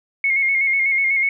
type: tone with vibrato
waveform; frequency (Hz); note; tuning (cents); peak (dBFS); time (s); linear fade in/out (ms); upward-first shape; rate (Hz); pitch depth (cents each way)
sine; 2165; C#7; -41; -15; 0.24-1.29; 2; square; 8.1; 33
effects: none